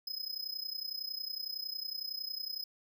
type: tone with amplitude modulation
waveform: square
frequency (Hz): 5070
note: D#8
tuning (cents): +32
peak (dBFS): -34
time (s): 0.07-2.64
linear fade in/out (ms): 5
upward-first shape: sine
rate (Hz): 30.9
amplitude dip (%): 85
effects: none